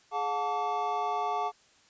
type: tone cluster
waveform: triangle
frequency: 420.1 / 720 / 880 / 1150 Hz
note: G#4 / F#5 / A5 / D6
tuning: +20 / -47 / 0 / -37 cents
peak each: -36 / -30 / -31 / -32 dBFS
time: 0.11-1.52 s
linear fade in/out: 50 ms
effects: white hiss -62 dBFS RMS until 1.89 s + resampled to 16000 Hz